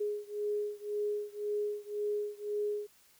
sine beating tone pair, 415.3 / 417.2 Hz, G#4 / G#4, 0 / +8 cents, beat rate 1.9 Hz, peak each -35 / -36 dBFS, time 0-2.87 s, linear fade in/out 10 ms, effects white hiss -64 dBFS RMS until 3.19 s

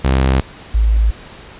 sawtooth / sine tone pair in turn, 65.9 / 54.41 Hz, C2 / A1, +13 / -19 cents, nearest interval minor third, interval 332 cents, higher first, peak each -7 / -9 dBFS, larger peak first, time 0.04-0.41 / 0.74-1.11 s, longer neither, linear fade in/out 10 ms, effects pink hiss -37 dBFS RMS until 1.59 s + resampled to 8000 Hz

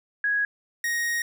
sine / 45% pulse tone pair in turn, 1661.2 / 1873.1 Hz, G#6 / A#6, 0 / +8 cents, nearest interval major second, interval 208 cents, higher second, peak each -21 / -24 dBFS, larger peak first, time 0.24-0.45 / 0.84-1.22 s, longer second, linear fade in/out 2 ms, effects none

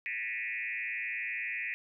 sine tone with frequency modulation, 2188 Hz, C#7, 23 cents flat, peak -33 dBFS, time 0.06-1.74 s, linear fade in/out 0 ms, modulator 112 Hz, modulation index 3.3, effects none

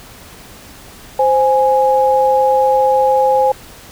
sine tone pair together, 522.2 / 830.6 Hz, C5 / G#5, -3 / 0 cents, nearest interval minor sixth, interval 803 cents, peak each -12 dBFS, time 1.19-3.52 s, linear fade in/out 5 ms, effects pink hiss -38 dBFS RMS until 3.91 s

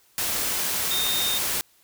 sine tone in noise, 3674 Hz, A#7, 26 cents flat, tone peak -25 dBFS, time 0.91-1.38 s, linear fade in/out 0 ms, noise white, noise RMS -26 dBFS, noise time 0.18-1.61 s, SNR -2 dB, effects white hiss -60 dBFS RMS until 1.83 s

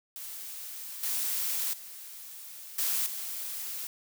blue noise with level steps, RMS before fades -41 / -31 / -45 / -29 / -37 dBFS, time 0.16-3.87 s, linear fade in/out 0 ms, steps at 1.03 / 1.73 / 2.78 / 3.06 s, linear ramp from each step 5 ms, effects none

